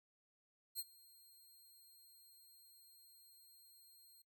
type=tone with ADSR envelope; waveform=10% pulse; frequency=4203 Hz; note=C8; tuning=7 cents sharp; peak=-32 dBFS; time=0.75-4.22 s; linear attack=45 ms; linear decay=36 ms; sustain=-24 dB; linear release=4 ms; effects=noise-tail reverb RT60 0.1 s tail -18 dB re dry